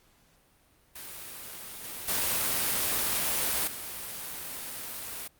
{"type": "noise with level steps", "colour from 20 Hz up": "white", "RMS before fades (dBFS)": [-42, -39, -28, -38], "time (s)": [0.95, 5.28], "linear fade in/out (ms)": 10, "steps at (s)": [1.84, 2.08, 3.67], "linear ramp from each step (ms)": 5, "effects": ["pink hiss -64 dBFS RMS until 5.39 s", "Opus 48 kbps"]}